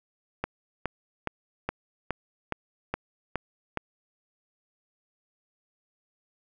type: click train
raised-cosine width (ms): 0.5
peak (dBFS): -13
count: 9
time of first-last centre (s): 0.44-3.773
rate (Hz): 2.4
effects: none